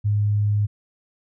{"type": "tone", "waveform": "sine", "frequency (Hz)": 103.83, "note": "G#2", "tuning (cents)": 0, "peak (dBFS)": -17, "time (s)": [0.04, 0.67], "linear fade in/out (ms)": 20, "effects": []}